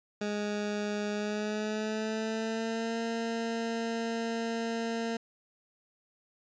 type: tone with pitch glide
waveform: 20% pulse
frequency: 207.7 to 229.1 Hz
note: G#3 to A#3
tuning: 0 to -30 cents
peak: -26 dBFS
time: 0.21-5.17 s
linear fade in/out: 5 ms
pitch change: +170 cents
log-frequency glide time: 1.12-2.98 s
effects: resampled to 16000 Hz